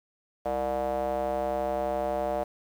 square tone with band-pass filter, 65.9 Hz, C2, 13 cents sharp, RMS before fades -29 dBFS, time 0.45-2.44 s, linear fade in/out 10 ms, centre 650 Hz, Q 5.7, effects 9-bit

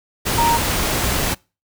sine tone in noise, 932.3 Hz, A#5, in tune, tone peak -14 dBFS, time 0.37-0.58 s, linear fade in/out 20 ms, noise pink, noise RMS -20 dBFS, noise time 0.25-1.35 s, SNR +3 dB, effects noise-tail reverb RT60 0.3 s tail -25 dB re dry

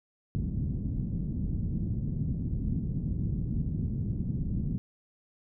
white low-pass noise, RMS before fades -31 dBFS, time 0.35-4.78 s, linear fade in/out 0 ms, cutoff 200 Hz, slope 24 dB/octave, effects none

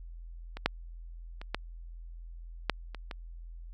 clicks, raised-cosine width 0.3 ms, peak -24 / -8 / -27 / -14 / -9 / -25 / -22 dBFS, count 7, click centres 0.57 / 0.66 / 1.415 / 1.546 / 2.697 / 2.947 / 3.112 s, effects added 42 Hz sine -42 dBFS peak until 3.73 s

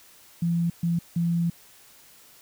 sine tone bursts at uneven times, 169.9 Hz, F3, 47 cents flat, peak -21 dBFS, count 3, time 0.42-0.7 / 0.83-0.99 / 1.16-1.5 s, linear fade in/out 5 ms, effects white hiss -53 dBFS RMS until 2.41 s

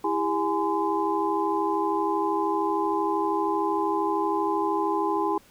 sine tone cluster, 329.3 / 402.2 / 836 / 1024 Hz, E4 / G4 / G#5 / C6, -2 / +44 / +11 / -38 cents, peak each -28 dBFS, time 0.04-5.38 s, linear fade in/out 5 ms, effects pink hiss -56 dBFS RMS until 5.5 s

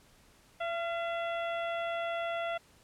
harmonic tone with a mistuned harmonic, 675 Hz, E5, 41 cents sharp, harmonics 1 / 2 / 3 / 4 / 5, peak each -33 / -39 / -43 / -45 / -47 dBFS, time 0.6-2.58 s, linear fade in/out 10 ms, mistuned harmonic 2, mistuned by +39 cents, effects pink hiss -62 dBFS RMS until 2.83 s + low-pass 12000 Hz 12 dB/octave

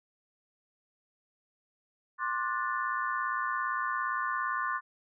sine chord, D dominant seventh, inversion third, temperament just, 1057.2 / 1174.7 / 1468.3 / 1762 Hz, C6 / D6 / F#6 / A6, +18 / 0 / -14 / +2 cents, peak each -33 / -35 / -36 / -36 dBFS, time 2.18-4.81 s, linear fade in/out 50 ms, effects none

